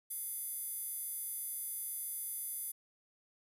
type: tone with high-pass filter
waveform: square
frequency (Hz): 697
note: F5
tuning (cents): -4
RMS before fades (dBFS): -41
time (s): 0.1-2.72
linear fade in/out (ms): 10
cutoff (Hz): 11000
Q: 7
effects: none